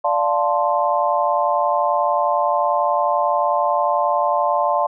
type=chord; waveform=sine; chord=D minor seventh; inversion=none; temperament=equal; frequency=587.3 / 698.5 / 880 / 1046.5 Hz; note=D5 / F5 / A5 / C6; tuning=0 / 0 / 0 / 0 cents; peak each=-21 dBFS; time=0.04-4.87 s; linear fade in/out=10 ms; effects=none